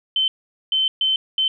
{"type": "tone bursts at uneven times", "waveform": "sine", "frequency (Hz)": 3078, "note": "G7", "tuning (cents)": -32, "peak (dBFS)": -16, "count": 4, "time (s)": [[0.16, 0.28], [0.72, 0.88], [1.01, 1.16], [1.38, 1.48]], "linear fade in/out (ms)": 2, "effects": []}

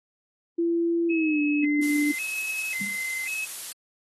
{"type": "tone with pitch glide", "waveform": "sine", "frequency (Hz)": [337.9, 294.2], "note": ["E4", "D4"], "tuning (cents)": [43, 3], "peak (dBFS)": -21, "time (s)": [0.58, 2.12], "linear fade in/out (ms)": 10, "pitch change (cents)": -240, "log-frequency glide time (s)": [1.08, 1.41]}
{"type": "tone with vibrato", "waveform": "sine", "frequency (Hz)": 2304, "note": "D7", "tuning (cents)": -34, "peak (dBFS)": -29, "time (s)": [1.1, 3.45], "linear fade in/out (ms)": 5, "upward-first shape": "square", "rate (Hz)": 0.92, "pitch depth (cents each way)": 190}
{"type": "noise", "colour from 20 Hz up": "blue", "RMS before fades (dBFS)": -34, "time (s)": [1.82, 3.73], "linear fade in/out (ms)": 10}
{"type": "tone with exponential decay", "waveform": "sine", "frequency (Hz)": 200, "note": "G3", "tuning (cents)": 35, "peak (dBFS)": -29, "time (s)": [2.81, 3.03], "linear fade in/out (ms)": 5, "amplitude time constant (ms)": 46}
{"effects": ["AAC 32 kbps"]}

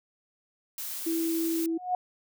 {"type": "noise", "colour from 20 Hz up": "blue", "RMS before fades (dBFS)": -36, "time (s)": [0.78, 1.66], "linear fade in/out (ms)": 2}
{"type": "tone", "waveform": "sine", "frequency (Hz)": 328.9, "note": "E4", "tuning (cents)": -4, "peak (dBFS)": -26, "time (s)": [1.06, 1.78], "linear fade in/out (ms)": 10}
{"type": "tone with exponential growth", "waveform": "sine", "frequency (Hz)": 728, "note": "F#5", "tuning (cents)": -28, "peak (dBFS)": -21, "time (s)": [1.68, 1.95], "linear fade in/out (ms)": 2, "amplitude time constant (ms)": 58}
{"effects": []}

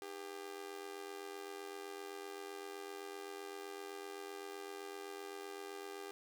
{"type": "tone with amplitude modulation", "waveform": "sawtooth", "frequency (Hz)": 398.9, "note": "G4", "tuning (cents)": 30, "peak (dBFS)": -38, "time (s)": [0.02, 6.11], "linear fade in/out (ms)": 0, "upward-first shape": "sine", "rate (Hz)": 87.8, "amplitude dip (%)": 80, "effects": []}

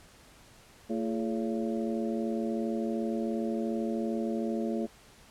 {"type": "harmonic tone with a mistuned harmonic", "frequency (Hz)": 113, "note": "A2", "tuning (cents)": 47, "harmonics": [2, 3, 4, 5, 6], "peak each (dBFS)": [-31, -35, -37, -39, -41], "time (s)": [0.89, 4.87], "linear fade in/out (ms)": 20, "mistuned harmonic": 4, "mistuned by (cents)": -120, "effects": ["pink hiss -56 dBFS RMS until 5.3 s", "low-pass 11000 Hz 12 dB/octave"]}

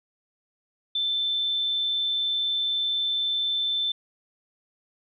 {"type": "tone", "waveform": "sine", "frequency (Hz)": 3538, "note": "A7", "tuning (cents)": 9, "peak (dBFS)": -23, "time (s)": [0.95, 3.92], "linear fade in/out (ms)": 5, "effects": []}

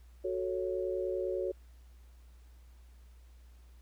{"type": "chord", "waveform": "sine", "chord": "F# minor", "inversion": "none", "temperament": "equal", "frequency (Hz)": [370, 440, 554.4], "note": ["F#4", "A4", "C#5"], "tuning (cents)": [0, 0, 0], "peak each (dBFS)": [-34, -38, -36], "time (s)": [0.24, 1.52], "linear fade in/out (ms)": 10, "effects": ["added 60 Hz sine -53 dBFS peak until 3.81 s", "pink hiss -69 dBFS RMS until 3.81 s"]}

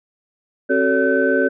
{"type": "tone cluster", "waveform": "sine", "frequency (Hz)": [268.1, 376.8, 445.4, 569, 1525], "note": ["C4", "F#4", "A4", "C#5", "G6"], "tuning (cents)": [42, 32, 21, 45, -48], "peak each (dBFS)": -20, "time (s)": [0.69, 1.49], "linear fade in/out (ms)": 20, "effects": ["tanh soft clip ceiling -3 dBFS"]}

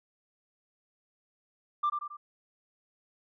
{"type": "tone with echo", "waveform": "sine", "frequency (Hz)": 1185, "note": "D6", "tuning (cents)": 15, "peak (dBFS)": -23, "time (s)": [1.83, 1.9], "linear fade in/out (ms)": 10, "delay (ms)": 90, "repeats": 3, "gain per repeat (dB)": -6, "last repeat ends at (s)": 2.17, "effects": ["tanh soft clip ceiling -22 dBFS"]}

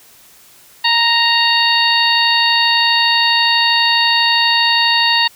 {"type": "harmonic tone with a mistuned harmonic", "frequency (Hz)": 932.3, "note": "A#5", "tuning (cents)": 0, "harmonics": [1, 2, 3, 4, 5], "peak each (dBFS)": [-17, -17, -17, -17, -17], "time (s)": [0.84, 5.28], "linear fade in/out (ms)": 10, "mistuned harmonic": 5, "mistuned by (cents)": -71, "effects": ["white hiss -45 dBFS RMS until 5.35 s"]}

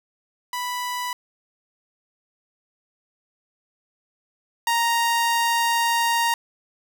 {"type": "tone pair in turn", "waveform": "sawtooth", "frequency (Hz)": [987.8, 932.4], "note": ["B5", "A#5"], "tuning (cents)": [0, 0], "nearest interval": "minor second", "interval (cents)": 100, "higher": "first", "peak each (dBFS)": [-22, -15], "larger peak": "second", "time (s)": [[0.53, 1.13], [4.67, 6.34]], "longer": "second", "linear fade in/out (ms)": 2, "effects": []}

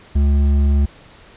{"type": "tone with hard clipping", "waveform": "sine", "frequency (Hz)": 70.9, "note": "C#2", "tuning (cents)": 40, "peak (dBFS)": -13, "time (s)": [0.15, 0.86], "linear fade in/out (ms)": 10, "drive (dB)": 7, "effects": ["pink hiss -45 dBFS RMS until 1.36 s", "resampled to 8000 Hz"]}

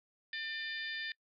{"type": "harmonic tone", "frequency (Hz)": 598, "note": "D5", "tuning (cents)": 31, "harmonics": [3, 4, 5, 6, 7, 8], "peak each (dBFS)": [-39, -47, -50, -44, -53, -48], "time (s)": [0.33, 1.12], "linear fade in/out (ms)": 2, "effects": ["noise-tail reverb RT60 0.1 s tail -25 dB re dry", "MP3 48 kbps"]}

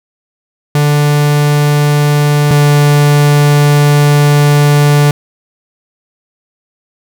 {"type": "tone pair in turn", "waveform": "45% pulse", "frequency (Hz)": [146.83, 145.98], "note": ["D3", "D3"], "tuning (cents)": [0, -10], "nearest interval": "unison", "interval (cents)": 10, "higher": "first", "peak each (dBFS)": [-7, -5], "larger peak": "second", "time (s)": [[0.75, 2.51], [2.51, 5.11]], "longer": "second", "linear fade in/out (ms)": 2, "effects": []}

